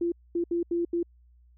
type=tone bursts at uneven times; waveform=sine; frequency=342.9 Hz; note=F4; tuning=32 cents flat; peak=-24 dBFS; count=5; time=0.01-0.12 / 0.35-0.44 / 0.51-0.63 / 0.71-0.85 / 0.93-1.03 s; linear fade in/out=5 ms; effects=added 60 Hz sine -55 dBFS peak until 1.57 s